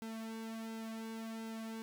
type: tone with flanger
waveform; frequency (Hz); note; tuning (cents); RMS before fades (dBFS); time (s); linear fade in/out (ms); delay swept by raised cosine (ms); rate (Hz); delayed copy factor
sawtooth; 223.8; A3; +30; -44; 0.02-1.82; 0; 1.7 to 2.9; 1.4; -0.8
effects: none